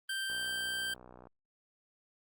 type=tone; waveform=25% pulse; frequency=1568 Hz; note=G6; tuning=in tune; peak=-30 dBFS; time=0.09-0.94 s; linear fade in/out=5 ms
type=click train; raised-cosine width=1 ms; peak=-38 dBFS; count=61; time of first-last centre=0.3-1.271 s; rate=61.8 Hz
effects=Opus 32 kbps